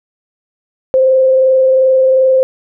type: tone with frequency modulation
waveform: sine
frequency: 523.3 Hz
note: C5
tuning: in tune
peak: -6 dBFS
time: 0.94-2.43 s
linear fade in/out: 0 ms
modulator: 22.7 Hz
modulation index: 0.24
effects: none